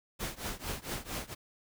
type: noise with tremolo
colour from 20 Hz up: pink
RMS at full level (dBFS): -35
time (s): 0.19-1.35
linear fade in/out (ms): 20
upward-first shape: triangle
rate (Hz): 4.4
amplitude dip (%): 95
effects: none